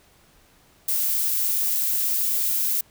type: noise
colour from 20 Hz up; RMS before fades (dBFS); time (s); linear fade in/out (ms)
violet; -23; 0.88-2.81; 5
effects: pink hiss -57 dBFS RMS until 2.9 s